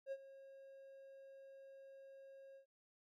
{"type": "tone with ADSR envelope", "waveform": "triangle", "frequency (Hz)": 542, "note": "C#5", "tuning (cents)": -39, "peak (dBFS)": -38, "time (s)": [0.06, 2.66], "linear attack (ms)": 58, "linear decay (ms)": 50, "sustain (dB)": -16, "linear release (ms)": 100, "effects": []}